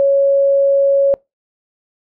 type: tone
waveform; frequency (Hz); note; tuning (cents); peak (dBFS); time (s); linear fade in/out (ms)
sine; 554.4; C#5; 0; -9; 0-1.14; 0
effects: noise-tail reverb RT60 0.2 s tail -24 dB re dry